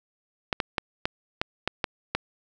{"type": "clicks", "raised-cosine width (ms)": 0.3, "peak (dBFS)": -8, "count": 8, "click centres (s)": [0.528, 0.602, 0.782, 1.055, 1.415, 1.676, 1.842, 2.15], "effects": []}